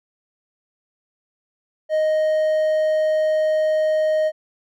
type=tone with hard clipping; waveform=triangle; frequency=622.3 Hz; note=D#5; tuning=in tune; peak=-17 dBFS; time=1.89-4.32 s; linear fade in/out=50 ms; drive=6 dB; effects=none